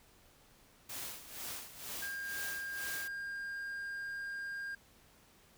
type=noise with tremolo; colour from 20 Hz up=white; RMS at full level=-42 dBFS; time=0.89-3.08 s; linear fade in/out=5 ms; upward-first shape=sine; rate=2.1 Hz; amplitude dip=75%
type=tone; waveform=triangle; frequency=1607 Hz; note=G6; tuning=43 cents sharp; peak=-37 dBFS; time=2.02-4.75 s; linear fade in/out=5 ms
effects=pink hiss -64 dBFS RMS until 5.57 s